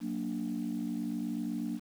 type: chord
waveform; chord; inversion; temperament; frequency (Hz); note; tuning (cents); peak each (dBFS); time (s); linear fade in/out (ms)
sine; Gb augmented; none; equal; 185 / 233.1 / 293.7; Gb3 / Bb3 / D4; 0 / 0 / 0; -38 / -34 / -36; 0-1.8; 50
effects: tanh soft clip ceiling -26 dBFS + 9-bit